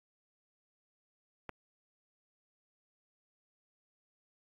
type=click; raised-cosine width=0.5 ms; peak=-25 dBFS; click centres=1.493 s; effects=AAC 48 kbps